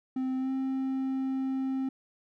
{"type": "tone with pitch glide", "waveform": "triangle", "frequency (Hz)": [260, 265], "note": ["C4", "C4"], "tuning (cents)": [-11, 22], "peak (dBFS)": -26, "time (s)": [0.16, 1.89], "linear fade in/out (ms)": 5, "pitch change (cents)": 33, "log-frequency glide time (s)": [0.38, 0.51], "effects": []}